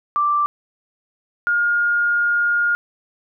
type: tone pair in turn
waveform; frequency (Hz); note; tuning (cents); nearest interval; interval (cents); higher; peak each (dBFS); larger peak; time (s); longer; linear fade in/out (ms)
sine; 1174.7 / 1420.8; D6 / F6; 0 / +29; minor third; 329; second; -15; neither; 0.16-0.46 / 1.47-2.75; second; 0
effects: none